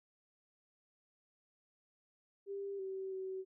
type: tone with pitch steps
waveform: sine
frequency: 397.1 / 382.8 / 378.7 Hz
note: G4 / G4 / F#4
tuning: +22 / -41 / +40 cents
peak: -39 dBFS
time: 2.46-3.45 s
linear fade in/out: 50 ms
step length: 330 ms
effects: none